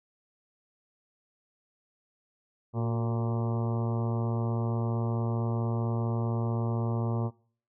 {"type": "harmonic tone with a mistuned harmonic", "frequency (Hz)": 115.6, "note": "A#2", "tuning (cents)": -14, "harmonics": [1, 2, 3, 4, 5, 6, 7, 8, 9, 10], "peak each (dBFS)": [-28, -34, -38, -40, -42, -44, -45, -46, -47, -48], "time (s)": [2.73, 7.31], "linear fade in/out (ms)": 50, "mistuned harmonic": 3, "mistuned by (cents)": 56, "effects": ["noise-tail reverb RT60 0.5 s tail -23 dB re dry"]}